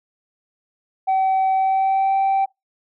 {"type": "tone with pitch glide", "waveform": "sine", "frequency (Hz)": [764, 777.8], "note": ["G5", "G5"], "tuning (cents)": [-45, -14], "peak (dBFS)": -13, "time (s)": [1.07, 2.46], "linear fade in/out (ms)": 20, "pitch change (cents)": 31, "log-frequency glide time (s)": [1.53, 2.16], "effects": ["noise-tail reverb RT60 0.2 s tail -24 dB re dry", "tanh soft clip ceiling -14 dBFS"]}